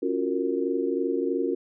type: chord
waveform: sine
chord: Gb major seventh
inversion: second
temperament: just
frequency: 277.5 / 346.9 / 370 / 462.5 Hz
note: Db4 / F4 / Gb4 / Bb4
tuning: +2 / -12 / 0 / -14 cents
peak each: -29 dBFS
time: 0.02-1.55 s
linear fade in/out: 10 ms
effects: none